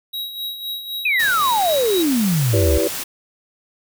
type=tone with tremolo; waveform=square; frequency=3836 Hz; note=A#7; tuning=49 cents sharp; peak=-24 dBFS; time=0.13-2.03 s; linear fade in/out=10 ms; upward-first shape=sine; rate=3.9 Hz; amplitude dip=60%
type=exponential sweep; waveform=sine; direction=down; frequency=2587 to 65.41 Hz; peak=-15 dBFS; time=1.05-2.78 s; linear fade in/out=5 ms
type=noise; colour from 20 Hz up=white; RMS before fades=-27 dBFS; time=1.19-3.04 s; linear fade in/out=10 ms
type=chord; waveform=sine; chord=E minor seventh; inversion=none; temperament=equal with one note detuned; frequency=329.6 / 392 / 493.9 / 576.2 Hz; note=E4 / G4 / B4 / D5; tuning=0 / 0 / 0 / -33 cents; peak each=-22 dBFS; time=2.53-2.88 s; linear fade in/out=5 ms
effects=none